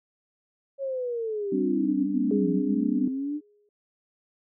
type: linear two-way sweep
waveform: sine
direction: down then up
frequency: 554.4 to 174.61 to 303.8 Hz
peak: -27 dBFS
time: 0.78-3.41 s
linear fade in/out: 50 ms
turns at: 2.49 s
type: chord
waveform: sine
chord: G suspended fourth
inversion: none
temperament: equal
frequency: 196 / 261.6 / 293.7 Hz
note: G3 / C4 / D4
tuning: 0 / 0 / 0 cents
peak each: -30 / -27 / -27 dBFS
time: 1.52-3.08 s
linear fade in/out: 5 ms
type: tone with exponential decay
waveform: sine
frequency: 414 Hz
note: G#4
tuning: 5 cents flat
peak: -24 dBFS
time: 2.31-3.69 s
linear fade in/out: 2 ms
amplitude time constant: 300 ms
effects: none